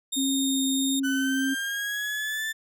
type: tone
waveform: 20% pulse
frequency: 3684 Hz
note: A#7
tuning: 21 cents flat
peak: -21 dBFS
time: 0.12-1 s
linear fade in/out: 10 ms
type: tone with vibrato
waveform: sine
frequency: 270 Hz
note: C#4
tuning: 45 cents flat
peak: -24 dBFS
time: 0.16-1.55 s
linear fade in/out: 20 ms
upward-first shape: triangle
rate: 1.5 Hz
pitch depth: 12 cents each way
type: linear sweep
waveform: 35% pulse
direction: up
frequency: 1493 to 1775 Hz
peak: -26 dBFS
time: 1.03-2.53 s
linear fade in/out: 20 ms
effects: none